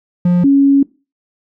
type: tone pair in turn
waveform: triangle / sine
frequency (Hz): 176.8 / 277.5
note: F3 / C#4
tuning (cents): +22 / +2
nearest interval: minor sixth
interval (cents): 780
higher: second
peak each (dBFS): -6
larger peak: neither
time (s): 0.25-0.44 / 0.44-0.83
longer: second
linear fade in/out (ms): 5
effects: noise-tail reverb RT60 0.3 s tail -21 dB re dry

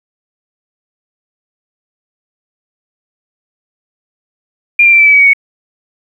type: tone with pitch steps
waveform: sine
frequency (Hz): 2400 / 2374 / 2348 / 2322 / 2297 / 2272 / 2247 / 2223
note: D7 / D7 / D7 / D7 / D7 / C#7 / C#7 / C#7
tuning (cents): +37 / +18 / -1 / -20 / -39 / +42 / +23 / +4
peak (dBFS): -3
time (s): 4.79-5.334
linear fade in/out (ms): 5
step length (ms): 68
effects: 7-bit

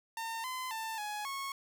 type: tone with pitch steps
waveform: sawtooth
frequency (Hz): 908 / 1024 / 891 / 838 / 1097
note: A#5 / C6 / A5 / G#5 / C#6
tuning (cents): -46 / -38 / +22 / +15 / -18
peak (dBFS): -33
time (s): 0.17-1.52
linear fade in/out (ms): 2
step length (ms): 270
effects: 10-bit

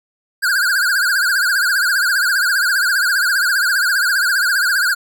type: tone with vibrato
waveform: square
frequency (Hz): 1520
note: F#6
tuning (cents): +46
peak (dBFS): -14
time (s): 0.42-4.95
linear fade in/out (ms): 20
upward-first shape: triangle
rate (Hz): 15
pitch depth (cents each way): 160
effects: none

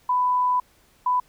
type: tone bursts at uneven times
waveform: sine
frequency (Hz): 996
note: B5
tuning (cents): +14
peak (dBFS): -18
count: 2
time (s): 0.09-0.6 / 1.06-1.2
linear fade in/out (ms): 5
effects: pink hiss -59 dBFS RMS until 1.28 s

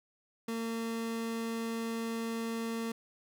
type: tone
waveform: 30% pulse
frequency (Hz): 228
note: A#3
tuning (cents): -38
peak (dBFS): -31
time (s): 0.48-2.92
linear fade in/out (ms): 5
effects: none

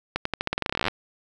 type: accelerating click train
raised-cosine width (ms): 0.3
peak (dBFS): -8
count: 21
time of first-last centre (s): 0.16-0.883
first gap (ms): 94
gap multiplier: 0.88
effects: none

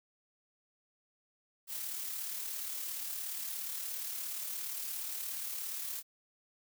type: noise with amplitude modulation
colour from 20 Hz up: blue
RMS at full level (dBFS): -38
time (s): 1.67-6.03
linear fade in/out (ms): 50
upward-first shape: sine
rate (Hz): 37.1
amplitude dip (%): 35
effects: none

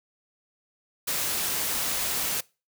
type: noise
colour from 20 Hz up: white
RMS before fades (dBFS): -28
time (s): 1.07-2.41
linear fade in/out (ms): 10
effects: noise-tail reverb RT60 0.3 s tail -23 dB re dry

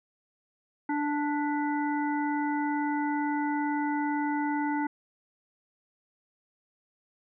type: harmonic tone with a mistuned harmonic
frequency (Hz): 293.7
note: D4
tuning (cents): 0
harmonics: 1 / 3 / 5 / 7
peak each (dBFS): -28 / -31 / -38 / -40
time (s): 0.89-4.87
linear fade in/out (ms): 5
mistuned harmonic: 7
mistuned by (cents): -57
effects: none

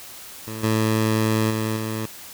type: tone with level steps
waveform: 15% pulse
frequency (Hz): 110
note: A2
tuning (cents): 0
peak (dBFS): -24 / -12 / -16 / -19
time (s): 0.47-2.06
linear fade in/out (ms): 5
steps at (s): 0.63 / 1.5 / 1.76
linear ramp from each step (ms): 10
effects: white hiss -40 dBFS RMS until 2.33 s

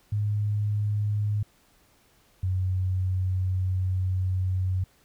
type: tone pair in turn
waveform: sine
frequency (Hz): 104.3 / 92.92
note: G#2 / F#2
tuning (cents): +8 / +8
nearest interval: major second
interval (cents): 200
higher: first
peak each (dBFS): -23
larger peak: neither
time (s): 0.12-1.43 / 2.43-4.84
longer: second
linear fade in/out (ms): 5
effects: pink hiss -62 dBFS RMS until 5.04 s

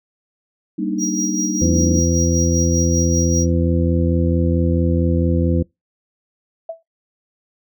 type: chord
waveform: sine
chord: Eb major seventh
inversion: first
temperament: just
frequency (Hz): 194.45 / 233.3 / 291.7 / 311.1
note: G3 / Bb3 / D4 / Eb4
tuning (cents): -14 / +2 / -12 / 0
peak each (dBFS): -24 / -25 / -26 / -23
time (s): 0.78-2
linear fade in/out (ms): 10
type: tone with tremolo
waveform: triangle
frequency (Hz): 5730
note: F8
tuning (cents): +44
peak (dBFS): -18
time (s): 0.98-3.47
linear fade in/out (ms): 50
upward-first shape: sine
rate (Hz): 5.1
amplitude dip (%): 55
type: harmonic tone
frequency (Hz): 84.5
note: E2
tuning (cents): +43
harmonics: 1 / 2 / 3 / 4 / 6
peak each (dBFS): -17 / -20 / -22 / -23 / -25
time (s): 1.61-5.63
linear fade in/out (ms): 10
type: tone with exponential decay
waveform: sine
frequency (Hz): 658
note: E5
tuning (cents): -3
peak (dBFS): -21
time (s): 6.69-6.83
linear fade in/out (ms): 5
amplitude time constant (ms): 29
effects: noise-tail reverb RT60 0.2 s tail -25 dB re dry

